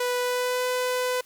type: tone with pitch glide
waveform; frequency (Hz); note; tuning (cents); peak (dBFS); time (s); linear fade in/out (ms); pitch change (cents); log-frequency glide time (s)
sawtooth; 493.9 to 501.7; B4 to B4; 0 to +27; -20; 0-1.21; 5; +27; 0.19-0.66
effects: white hiss -55 dBFS RMS until 1.25 s + Opus 48 kbps